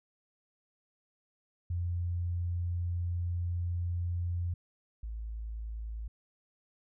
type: tone pair in turn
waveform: sine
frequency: 87.31 / 55 Hz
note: F2 / A1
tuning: 0 / 0 cents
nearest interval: minor sixth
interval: 800 cents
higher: first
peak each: -30 / -36 dBFS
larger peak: first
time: 1.7-4.54 / 5.03-6.08 s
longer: first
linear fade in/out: 5 ms
effects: none